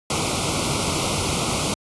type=band-stop noise; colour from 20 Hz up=pink; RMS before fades=-22 dBFS; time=0.1-1.74 s; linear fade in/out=2 ms; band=1400 to 2100 Hz; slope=96 dB/octave; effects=high-pass 80 Hz 12 dB/octave + resampled to 24000 Hz